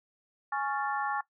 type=harmonic tone with a mistuned harmonic; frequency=277.2 Hz; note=C#4; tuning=in tune; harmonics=3 / 4 / 5 / 6; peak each=-32 / -34 / -36 / -38 dBFS; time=0.52-1.21 s; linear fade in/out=5 ms; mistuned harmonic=6; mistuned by=+100 cents; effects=noise-tail reverb RT60 0.1 s tail -18 dB re dry